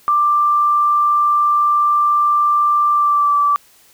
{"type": "tone with pitch glide", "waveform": "sine", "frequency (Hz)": [1181, 1160.7], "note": ["D6", "D6"], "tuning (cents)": [9, -21], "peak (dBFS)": -11, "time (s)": [0.08, 3.56], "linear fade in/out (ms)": 0, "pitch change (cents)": -30, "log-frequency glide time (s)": [2.91, 3.36], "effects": ["white hiss -50 dBFS RMS until 3.93 s"]}